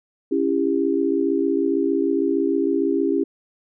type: chord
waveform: sine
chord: C# diminished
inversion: none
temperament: just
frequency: 277.2 / 332.6 / 399.1 Hz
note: C#4 / E4 / G4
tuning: 0 / +16 / +31 cents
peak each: -22 dBFS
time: 0.31-3.24 s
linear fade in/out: 10 ms
effects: none